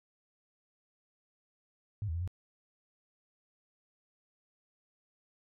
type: tone with pitch steps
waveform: sine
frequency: 104.4 / 80.4 / 85.4 / 91 Hz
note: G#2 / E2 / F2 / F#2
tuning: +10 / -43 / -38 / -28 cents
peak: -32 dBFS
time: 2.02-2.276 s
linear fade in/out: 0 ms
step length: 64 ms
effects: none